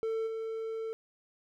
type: tone with level steps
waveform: triangle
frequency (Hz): 446.9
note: A4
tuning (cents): +27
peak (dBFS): -28 / -32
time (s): 0.03-0.93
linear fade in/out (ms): 0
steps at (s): 0.26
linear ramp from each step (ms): 20
effects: none